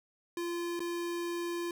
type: tone with dropouts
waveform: square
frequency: 344.6 Hz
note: F4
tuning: 23 cents flat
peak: -34 dBFS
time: 0.37-1.71 s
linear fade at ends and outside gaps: 2 ms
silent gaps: 0.794-0.803 s
effects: none